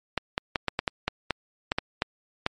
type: clicks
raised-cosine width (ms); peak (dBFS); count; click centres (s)
0.3; -8; 12; 0.177 / 0.379 / 0.558 / 0.683 / 0.791 / 0.878 / 1.08 / 1.307 / 1.719 / 1.785 / 2.021 / 2.464
effects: MP3 48 kbps